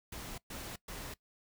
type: noise bursts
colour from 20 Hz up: pink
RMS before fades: -44 dBFS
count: 3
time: 0.12-1.14 s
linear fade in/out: 5 ms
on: 260 ms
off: 120 ms
effects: noise-tail reverb RT60 0.1 s tail -20 dB re dry